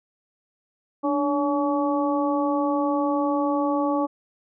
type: harmonic tone with a mistuned harmonic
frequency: 283.3 Hz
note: C#4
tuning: 38 cents sharp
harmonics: 1 / 2 / 3 / 4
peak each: -23 / -26 / -28 / -29 dBFS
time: 1.03-4.07 s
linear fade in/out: 20 ms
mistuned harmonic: 1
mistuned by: +61 cents
effects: none